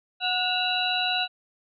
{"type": "tone cluster", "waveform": "sine", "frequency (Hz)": [735, 1460, 2676, 2838, 3924], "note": ["F#5", "F#6", "E7", "F7", "B7"], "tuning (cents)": [-12, -24, 25, 27, -12], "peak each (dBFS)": [-29, -31, -32, -30, -27], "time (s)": [0.2, 1.28], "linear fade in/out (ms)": 50, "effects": []}